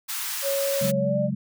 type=high-pass noise; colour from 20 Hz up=white; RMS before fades=-30 dBFS; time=0.08-0.92 s; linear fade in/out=20 ms; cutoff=890 Hz; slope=48 dB/octave
type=tone with pitch glide; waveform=sine; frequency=554.4 to 594.2 Hz; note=C#5 to D5; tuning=0 to +20 cents; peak=-23 dBFS; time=0.42-1.3 s; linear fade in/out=50 ms; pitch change=+120 cents; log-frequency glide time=0.97-1.19 s
type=chord; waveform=sine; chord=C# suspended fourth; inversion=none; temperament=equal; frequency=138.59 / 185 / 207.7 Hz; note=C#3 / F#3 / G#3; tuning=0 / 0 / 0 cents; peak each=-28 dBFS; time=0.81-1.35 s; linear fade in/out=10 ms
effects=none